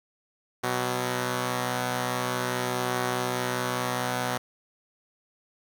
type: tone pair together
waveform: 5% pulse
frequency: 124.81 / 187 Hz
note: B2 / F#3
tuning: +19 / +19 cents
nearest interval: perfect fifth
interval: 700 cents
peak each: -16 / -22 dBFS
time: 0.63-4.38 s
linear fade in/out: 10 ms
effects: none